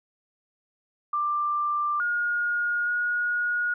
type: tone with pitch steps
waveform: sine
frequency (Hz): 1184 / 1431 / 1445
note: D6 / F6 / F#6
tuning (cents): +14 / +42 / -41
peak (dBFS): -23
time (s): 1.13-3.74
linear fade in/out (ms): 5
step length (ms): 870
effects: none